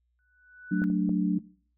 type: tone with exponential growth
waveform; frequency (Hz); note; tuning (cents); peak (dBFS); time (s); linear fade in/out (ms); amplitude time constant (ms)
sine; 1486; F#6; +7; -32; 0.19-0.84; 0; 140
type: chord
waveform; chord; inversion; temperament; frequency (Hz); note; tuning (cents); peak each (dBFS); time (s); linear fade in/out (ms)
sine; D major; first; equal; 185 / 220 / 293.7; F#3 / A3 / D4; 0 / 0 / 0; -25 / -31 / -28; 0.71-1.39; 10
type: clicks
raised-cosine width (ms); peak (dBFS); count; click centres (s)
2; -25 / -31 / -24; 3; 0.819 / 0.901 / 1.093
effects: noise-tail reverb RT60 0.5 s tail -21 dB re dry + added 60 Hz sine -70 dBFS peak until 1.77 s